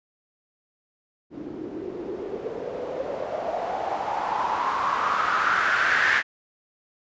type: noise with low-pass filter sweep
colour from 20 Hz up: blue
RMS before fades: -26 dBFS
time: 1.3-6.23 s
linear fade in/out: 50 ms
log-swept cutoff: 290 to 1800 Hz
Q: 5.5
effects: resampled to 16000 Hz